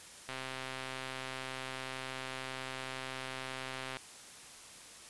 click train, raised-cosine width 0.3 ms, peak -24 dBFS, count 483, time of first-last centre 0.29-3.969 s, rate 131 Hz, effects white hiss -52 dBFS RMS until 5.09 s + resampled to 24000 Hz

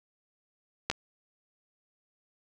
clicks, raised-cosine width 0.2 ms, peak -8 / -24 dBFS, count 2, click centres 0.9 / 0.914 s, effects none

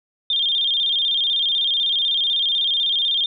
sine tone with vibrato, 3406 Hz, G#7, 43 cents sharp, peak -17 dBFS, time 0.3-3.26 s, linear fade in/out 2 ms, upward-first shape square, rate 16 Hz, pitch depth 93 cents each way, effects none

